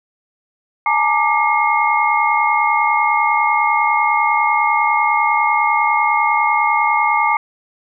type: tone cluster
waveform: sine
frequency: 848 / 918 / 1182 / 2148 Hz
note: G#5 / A#5 / D6 / C7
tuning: +36 / -27 / +11 / +45 cents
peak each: -18 dBFS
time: 0.86-7.37 s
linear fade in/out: 2 ms
effects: none